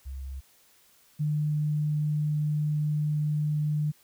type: tone pair in turn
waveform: sine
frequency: 67 / 150.41 Hz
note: C2 / D3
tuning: +42 / +42 cents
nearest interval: octave + major second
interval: 1400 cents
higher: second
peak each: -34 / -24 dBFS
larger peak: second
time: 0.05-0.41 / 1.19-3.92 s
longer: second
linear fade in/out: 20 ms
effects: white hiss -61 dBFS RMS until 4.03 s